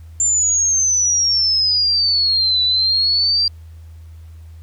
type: exponential two-way sweep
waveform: sine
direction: down then up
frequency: 7290 to 3951 to 4749 Hz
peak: -13 dBFS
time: 0.2-3.48 s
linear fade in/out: 2 ms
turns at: 2.63 s
effects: added 81 Hz sine -35 dBFS peak until 4.62 s + pink hiss -57 dBFS RMS until 4.62 s